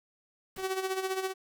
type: noise with exponential decay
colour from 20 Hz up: pink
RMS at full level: -43 dBFS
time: 0.56-0.73 s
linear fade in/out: 5 ms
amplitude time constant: 36 ms
type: tone with tremolo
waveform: sawtooth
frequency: 379.3 Hz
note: F#4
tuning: 43 cents sharp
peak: -24 dBFS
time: 0.57-1.34 s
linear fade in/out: 50 ms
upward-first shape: sine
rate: 15 Hz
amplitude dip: 65%
effects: none